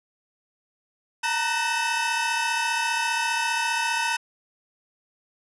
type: tone cluster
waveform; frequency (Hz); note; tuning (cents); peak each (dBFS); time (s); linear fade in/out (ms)
35% pulse; 907 / 942 / 1505 / 2620; A#5 / A#5 / F#6 / E7; -48 / +18 / +29 / -11; -27; 1.23-4.17; 10
effects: resampled to 24000 Hz